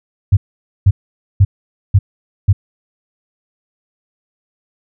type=tone bursts; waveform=sine; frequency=98 Hz; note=G2; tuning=in tune; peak=-4 dBFS; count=5; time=0.32-2.53 s; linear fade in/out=10 ms; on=50 ms; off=490 ms; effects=none